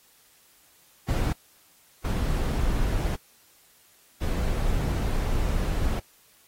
brown noise bursts at uneven times, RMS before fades -25 dBFS, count 3, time 1.08-1.33 / 2.04-3.16 / 4.21-6 s, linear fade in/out 10 ms, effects white hiss -59 dBFS RMS until 6.47 s + AAC 48 kbps

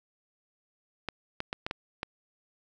clicks, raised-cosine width 0.3 ms, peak -16 dBFS, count 6, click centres 1.087 / 1.404 / 1.529 / 1.665 / 1.711 / 2.031 s, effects none

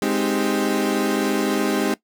35% pulse chord, Ab major seventh, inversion none, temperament equal, 207.7 / 261.6 / 311.1 / 392 Hz, Ab3 / C4 / Eb4 / G4, 0 / 0 / 0 / 0 cents, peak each -23 dBFS, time 0.02-1.94 s, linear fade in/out 2 ms, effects noise-tail reverb RT60 0.1 s tail -18 dB re dry

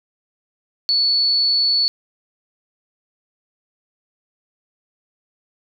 sine tone, 4435 Hz, C#8, in tune, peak -14 dBFS, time 0.89-1.88 s, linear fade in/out 0 ms, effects none

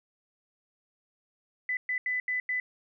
sine tone bursts at uneven times, 2000 Hz, B6, 21 cents sharp, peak -27 dBFS, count 5, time 1.69-1.77 / 1.89-1.98 / 2.06-2.2 / 2.28-2.4 / 2.49-2.6 s, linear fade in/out 2 ms, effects none

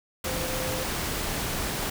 sine tone in noise, 516 Hz, C5, 24 cents flat, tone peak -34 dBFS, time 0.26-0.84 s, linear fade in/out 5 ms, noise pink, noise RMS -30 dBFS, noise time 0.24-1.9 s, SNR -7 dB, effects none

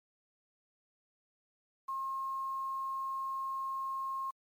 sine tone with quantisation, 1072 Hz, C6, 42 cents sharp, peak -34 dBFS, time 1.88-4.31 s, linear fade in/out 10 ms, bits 10, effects MP3 96 kbps

